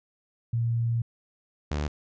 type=tone pair in turn; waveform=sine / sawtooth; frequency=116.54 / 74.1 Hz; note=A#2 / D2; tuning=0 / +16 cents; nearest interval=minor sixth; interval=784 cents; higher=first; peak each=-23 dBFS; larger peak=neither; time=0.53-1.02 / 1.71-1.88 s; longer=first; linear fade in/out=5 ms; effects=resampled to 16000 Hz

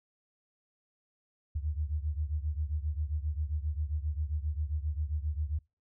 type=beating tone pair; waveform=sine; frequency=73.42 / 80.92 Hz; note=D2 / E2; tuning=0 / -32 cents; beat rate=7.5 Hz; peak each=-32 / -35 dBFS; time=1.55-5.59 s; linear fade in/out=10 ms; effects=noise-tail reverb RT60 0.3 s tail -26 dB re dry

